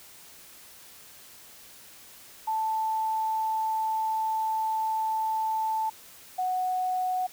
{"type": "tone pair in turn", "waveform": "sine", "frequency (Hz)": [880, 738], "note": ["A5", "F#5"], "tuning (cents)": [0, -5], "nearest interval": "minor third", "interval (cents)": 305, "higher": "first", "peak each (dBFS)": -25, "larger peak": "neither", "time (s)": [[2.47, 5.9], [6.38, 7.27]], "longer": "first", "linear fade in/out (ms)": 10, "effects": ["white hiss -50 dBFS RMS until 7.32 s"]}